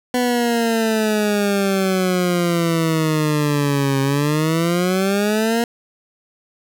20% pulse exponential two-way sweep, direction down then up, 249.6 to 135.5 to 236.9 Hz, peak -11 dBFS, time 0.14-5.64 s, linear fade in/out 2 ms, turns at 4.01 s, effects none

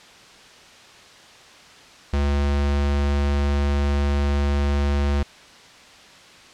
square tone, 71.2 Hz, C#2, 47 cents sharp, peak -19 dBFS, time 2.13-5.23 s, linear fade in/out 5 ms, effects white hiss -46 dBFS RMS until 6.53 s + low-pass 5000 Hz 12 dB/octave

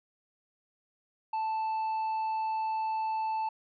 triangle tone, 880 Hz, A5, in tune, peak -27 dBFS, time 1.33-3.49 s, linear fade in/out 5 ms, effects resampled to 11025 Hz

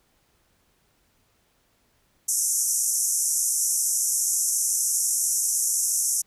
pink band-pass noise, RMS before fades -24 dBFS, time 2.28-6.22 s, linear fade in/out 10 ms, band 5700 to 12000 Hz, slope 96 dB/octave, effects pink hiss -66 dBFS RMS until 6.26 s

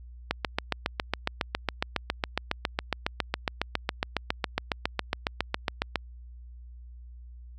click train, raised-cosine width 0.3 ms, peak -9 dBFS, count 42, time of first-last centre 0.31-5.957 s, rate 7.26 Hz, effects added 60 Hz sine -43 dBFS peak until 7.58 s

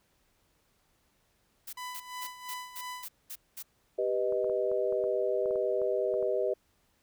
blue noise bursts, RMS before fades -41 dBFS, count 8, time 1.67-3.628 s, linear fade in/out 10 ms, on 61 ms, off 210 ms
sawtooth tone with tremolo, 998 Hz, B5, 18 cents sharp, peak -33 dBFS, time 1.77-3.05 s, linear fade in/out 5 ms, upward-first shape sine, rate 2.9 Hz, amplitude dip 70%
sine chord, G augmented, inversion none, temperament equal, 392 / 493.9 / 622.3 Hz, G4 / B4 / D#5, 0 / 0 / 0 cents, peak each -31 dBFS, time 3.98-6.54 s, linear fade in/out 10 ms
clicks, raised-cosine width 1 ms, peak -33 dBFS, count 12, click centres 4.324 / 4.444 / 4.497 / 4.716 / 4.925 / 5.04 / 5.458 / 5.509 / 5.557 / 5.817 / 6.14 / 6.227 s
effects pink hiss -71 dBFS RMS until 7.02 s

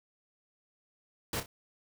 pink noise with echo, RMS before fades -34 dBFS, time 1.33-1.4 s, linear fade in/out 2 ms, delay 30 ms, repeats 2, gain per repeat -9 dB, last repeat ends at 1.46 s, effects none

